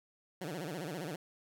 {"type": "tone with vibrato", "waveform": "15% pulse", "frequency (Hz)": 164.81, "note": "E3", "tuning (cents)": 0, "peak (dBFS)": -32, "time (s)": [0.41, 1.16], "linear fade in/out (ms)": 5, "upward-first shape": "sine", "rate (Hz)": 15, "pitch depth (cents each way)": 240, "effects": []}